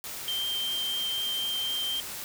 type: tone in noise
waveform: sine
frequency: 3152 Hz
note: G7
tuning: 9 cents sharp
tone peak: -28 dBFS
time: 0.28-2 s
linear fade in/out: 0 ms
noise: white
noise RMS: -38 dBFS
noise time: 0.04-2.24 s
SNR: +7 dB
effects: none